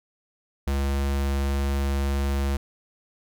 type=tone; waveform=square; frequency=69.3 Hz; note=C#2; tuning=in tune; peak=-23 dBFS; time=0.67-2.57 s; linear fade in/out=5 ms; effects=none